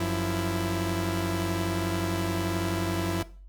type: tone cluster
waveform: sawtooth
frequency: 93.3 / 175.1 / 331.3 Hz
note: F#2 / F3 / E4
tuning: +15 / +5 / +9 cents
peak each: -26 / -29 / -26 dBFS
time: 0-3.23 s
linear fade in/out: 5 ms
effects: noise-tail reverb RT60 0.4 s tail -17 dB re dry + added 47 Hz sine -44 dBFS peak until 3.48 s